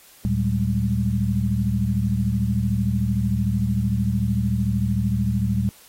sine tone cluster, 75.2 / 114.6 / 192 / 205.3 Hz, D2 / A#2 / G3 / G#3, +42 / -29 / -36 / -20 cents, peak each -27 / -22 / -24 / -27 dBFS, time 0.25-5.69 s, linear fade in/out 0 ms, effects white hiss -50 dBFS RMS until 5.88 s + AAC 48 kbps

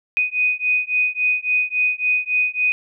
sine beating tone pair, 2490 / 2493.6 Hz, D#7 / D#7, +1 / +3 cents, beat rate 3.6 Hz, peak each -20 dBFS, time 0.17-2.72 s, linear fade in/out 0 ms, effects none

